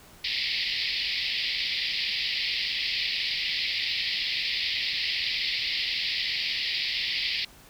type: band-pass noise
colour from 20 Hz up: white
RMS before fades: -29 dBFS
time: 0.24-7.45 s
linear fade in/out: 5 ms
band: 1900 to 5000 Hz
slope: 96 dB/octave
effects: pink hiss -52 dBFS RMS until 7.69 s